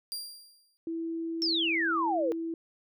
sawtooth tone with exponential decay, 4764 Hz, D8, 24 cents sharp, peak -29 dBFS, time 0.12-0.77 s, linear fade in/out 0 ms, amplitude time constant 140 ms
sine tone, 329.6 Hz, E4, in tune, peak -31 dBFS, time 0.87-2.54 s, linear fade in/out 2 ms
sine exponential sweep, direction down, 5540 to 450 Hz, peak -26 dBFS, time 1.42-2.32 s, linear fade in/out 0 ms
effects none

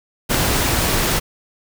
pink noise, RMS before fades -18 dBFS, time 0.29-1.2 s, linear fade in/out 20 ms, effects none

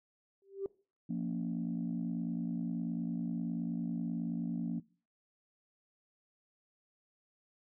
sine tone with exponential growth, 392 Hz, G4, in tune, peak -30 dBFS, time 0.42-0.66 s, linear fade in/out 1 ms, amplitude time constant 51 ms
sine chord, Bb minor, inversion second, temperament equal with one note detuned, 174.61 / 233.1 / 283 Hz, F3 / Bb3 / Db4, 0 / 0 / +36 cents, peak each -36 / -36 / -40 dBFS, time 1.09-4.8 s, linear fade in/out 10 ms
effects noise-tail reverb RT60 0.4 s tail -22 dB re dry + tanh soft clip ceiling -27 dBFS

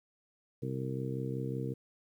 harmonic tone, 65.41 Hz, C2, in tune, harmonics 2 / 3 / 4 / 5 / 6 / 7, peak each -36 / -42 / -42 / -43 / -46 / -41 dBFS, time 0.62-1.74 s, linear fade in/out 10 ms, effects 11-bit

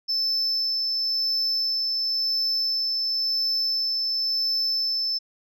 sine tone with tremolo, 5274 Hz, E8, in tune, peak -19 dBFS, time 0.08-5.19 s, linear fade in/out 20 ms, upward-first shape sine, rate 0.95 Hz, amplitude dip 25%, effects tanh soft clip ceiling -20 dBFS

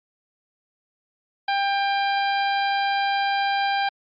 harmonic tone, 795 Hz, G5, 24 cents sharp, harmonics 1 / 2 / 3 / 4 / 5 / 6, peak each -21 / -27 / -31 / -33 / -35 / -37 dBFS, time 1.48-3.89 s, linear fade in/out 5 ms, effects MP3 32 kbps

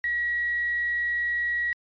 sine tone with quantisation, 1915 Hz, A#6, 46 cents sharp, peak -24 dBFS, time 0.04-1.73 s, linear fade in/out 2 ms, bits 6, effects resampled to 11025 Hz

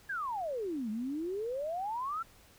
sine exponential two-way sweep, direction down then up, 1688 to 207.7 to 1380 Hz, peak -33 dBFS, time 0.09-2.23 s, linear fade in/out 10 ms, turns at 0.9 s, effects pink hiss -60 dBFS RMS until 2.58 s

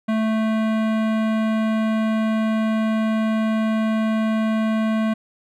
sine tone with hard clipping, 220 Hz, A3, in tune, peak -20 dBFS, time 0.08-5.14 s, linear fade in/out 10 ms, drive 18 dB, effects none

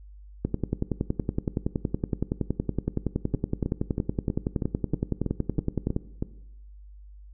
two click trains, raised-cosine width 3 ms, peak -14 / -12 dBFS, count 10 / 60, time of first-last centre 3.34-6.225 / 0.45-5.964 s, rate 3.12 / 10.7 Hz, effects noise-tail reverb RT60 0.8 s tail -17 dB re dry + added 50 Hz sine -44 dBFS peak until 7.33 s

